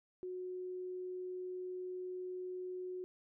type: tone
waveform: sine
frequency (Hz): 366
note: F#4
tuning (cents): -19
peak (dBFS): -40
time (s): 0.23-3.04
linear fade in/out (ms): 0
effects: none